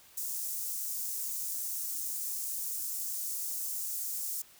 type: high-pass noise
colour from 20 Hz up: white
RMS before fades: -36 dBFS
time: 0.17-4.42 s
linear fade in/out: 5 ms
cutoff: 6300 Hz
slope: 24 dB/octave
effects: white hiss -58 dBFS RMS until 4.59 s